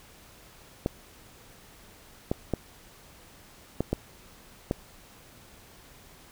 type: clicks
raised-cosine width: 2 ms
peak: -12 dBFS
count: 6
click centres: 0.861 / 2.315 / 2.537 / 3.806 / 3.93 / 4.711 s
effects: pink hiss -53 dBFS RMS until 6.31 s